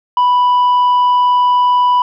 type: tone with tanh clipping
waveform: sine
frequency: 987.8 Hz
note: B5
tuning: in tune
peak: -9 dBFS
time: 0.17-2.02 s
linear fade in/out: 2 ms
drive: 3 dB
effects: none